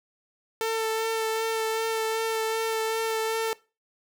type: tone with vibrato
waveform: sawtooth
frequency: 446 Hz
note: A4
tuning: 23 cents sharp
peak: -21 dBFS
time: 0.61-3.53 s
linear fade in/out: 0 ms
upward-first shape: sine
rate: 2.6 Hz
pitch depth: 15 cents each way
effects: noise-tail reverb RT60 0.3 s tail -21 dB re dry